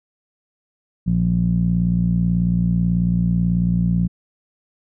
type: tone with low-pass filter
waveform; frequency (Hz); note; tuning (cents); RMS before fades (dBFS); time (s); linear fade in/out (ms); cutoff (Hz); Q
15% pulse; 58.27; A#1; 0; -18; 1.06-4.08; 20; 170; 4.2
effects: none